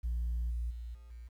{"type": "tone with level steps", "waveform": "sine", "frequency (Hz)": 58.7, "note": "A#1", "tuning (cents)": 13, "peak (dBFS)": [-29, -31, -39, -49, -44], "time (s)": [0.03, 1.29], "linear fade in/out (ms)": 20, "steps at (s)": [0.5, 0.7, 0.94, 1.1], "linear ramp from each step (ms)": 10, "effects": ["tanh soft clip ceiling -29 dBFS", "11-bit"]}